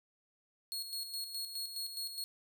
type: tone with tremolo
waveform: sawtooth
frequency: 4317 Hz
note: C#8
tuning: 47 cents flat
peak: -34 dBFS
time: 0.72-2.24 s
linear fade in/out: 0 ms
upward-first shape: square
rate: 4.8 Hz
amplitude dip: 55%
effects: none